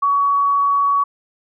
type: tone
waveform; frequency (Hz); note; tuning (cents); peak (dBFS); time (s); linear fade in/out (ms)
sine; 1127; C#6; +28; -13; 0.02-1.04; 10
effects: none